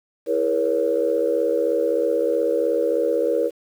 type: chord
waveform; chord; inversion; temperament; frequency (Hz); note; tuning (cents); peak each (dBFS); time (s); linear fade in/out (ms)
sine; A# half-diminished seventh; second; equal with one note detuned; 329.6 / 415.3 / 478.4 / 554.4; E4 / G#4 / A#4 / C#5; 0 / 0 / +45 / 0; -26 / -26 / -20 / -23; 0.26-3.51; 50
effects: tanh soft clip ceiling -8 dBFS + 8-bit